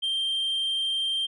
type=tone; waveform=sine; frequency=3163 Hz; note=G7; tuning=15 cents sharp; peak=-22 dBFS; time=0.02-1.27 s; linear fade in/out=20 ms; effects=tanh soft clip ceiling -23 dBFS

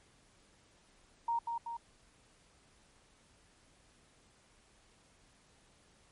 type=tone with echo; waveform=sine; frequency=932.3 Hz; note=A#5; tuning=in tune; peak=-30 dBFS; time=1.28-1.39 s; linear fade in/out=5 ms; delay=190 ms; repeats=2; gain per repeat=-4 dB; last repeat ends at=1.77 s; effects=pink hiss -66 dBFS RMS until 6.11 s + MP3 48 kbps

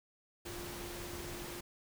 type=tone in noise; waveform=sine; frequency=349.2 Hz; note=F4; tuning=in tune; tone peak=-47 dBFS; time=0.45-1.61 s; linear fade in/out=10 ms; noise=pink; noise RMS=-45 dBFS; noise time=0.45-1.61 s; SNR=-5 dB; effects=none

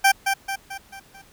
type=tone with echo; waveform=20% pulse; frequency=784 Hz; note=G5; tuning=in tune; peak=-8 dBFS; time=0.04-0.12 s; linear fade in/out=10 ms; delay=220 ms; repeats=5; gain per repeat=-6 dB; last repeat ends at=1.22 s; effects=pink hiss -53 dBFS RMS until 1.32 s

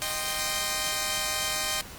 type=chord; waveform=5% pulse; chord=C minor; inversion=first; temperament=equal with one note detuned; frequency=618.7 / 784 / 1046.5 Hz; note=Eb5 / G5 / C6; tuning=-10 / 0 / 0 cents; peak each=-20 dBFS; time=0.02-1.81 s; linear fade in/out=0 ms; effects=pink hiss -43 dBFS RMS until 1.98 s + Opus 32 kbps

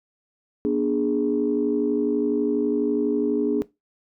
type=chord; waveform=sine; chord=G# diminished; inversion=first; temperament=equal with one note detuned; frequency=241.6 / 293.7 / 415.3 Hz; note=B3 / D4 / G#4; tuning=-38 / 0 / 0 cents; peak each=-25 / -22 / -23 dBFS; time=0.65-3.62 s; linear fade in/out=0 ms; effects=noise-tail reverb RT60 0.2 s tail -19 dB re dry + tanh soft clip ceiling -11 dBFS

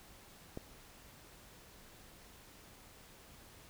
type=click; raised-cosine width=2 ms; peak=-28 dBFS; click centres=0.574 s; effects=pink hiss -58 dBFS RMS until 3.69 s

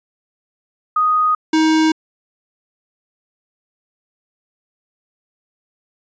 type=tone pair in turn; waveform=sine / square; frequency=1244.5 / 316 Hz; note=D#6 / D#4; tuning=0 / +27 cents; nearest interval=2 octaves; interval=2373 cents; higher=first; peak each=-12 dBFS; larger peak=neither; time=0.96-1.35 / 1.53-1.92 s; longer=neither; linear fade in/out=5 ms; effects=resampled to 16000 Hz

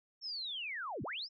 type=linear two-way sweep; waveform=sine; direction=down then up; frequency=5490 to 82.9 to 5490 Hz; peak=-38 dBFS; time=0.21-1.29 s; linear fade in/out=50 ms; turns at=1.03 s; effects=none

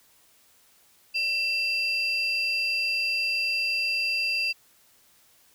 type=tone pair together; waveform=sine; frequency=2683 / 4777 Hz; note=E7 / D8; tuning=+30 / +29 cents; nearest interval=minor seventh; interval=999 cents; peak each=-24 / -27 dBFS; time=1.14-4.53 s; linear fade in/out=20 ms; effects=tanh soft clip ceiling -19 dBFS + white hiss -60 dBFS RMS until 5.54 s

